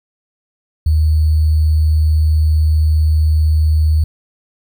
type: tone with sample-and-hold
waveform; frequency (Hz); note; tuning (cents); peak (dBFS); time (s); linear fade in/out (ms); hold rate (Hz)
sine; 77.7; D#2; -2; -9; 0.86-4.04; 5; 4410
effects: none